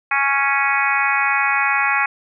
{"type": "harmonic tone", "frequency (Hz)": 277.2, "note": "C#4", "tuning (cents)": 0, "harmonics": [3, 4, 5, 6, 7, 8, 9], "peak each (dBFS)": [-23, -23, -23, -23, -23, -23, -23], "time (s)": [0.11, 2.06], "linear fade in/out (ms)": 5, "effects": []}